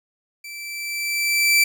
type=tone with level ramp; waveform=sawtooth; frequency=2331 Hz; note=D7; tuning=14 cents flat; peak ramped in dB=-31 to -9 dBFS; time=0.44-1.64 s; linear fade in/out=5 ms; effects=none